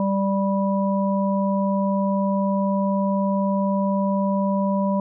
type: harmonic tone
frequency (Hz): 196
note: G3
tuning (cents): 0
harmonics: 1 / 3 / 5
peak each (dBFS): -20 / -25 / -27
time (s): 0-5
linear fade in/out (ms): 2
effects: none